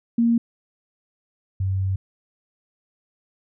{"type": "tone pair in turn", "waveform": "sine", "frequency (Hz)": [233.1, 95.49], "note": ["A#3", "G2"], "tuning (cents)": [0, -45], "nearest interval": "octave + minor third", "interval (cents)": 1545, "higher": "first", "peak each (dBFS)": [-15, -20], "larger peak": "first", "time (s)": [[0.18, 0.38], [1.6, 1.96]], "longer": "second", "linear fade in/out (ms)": 5, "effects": []}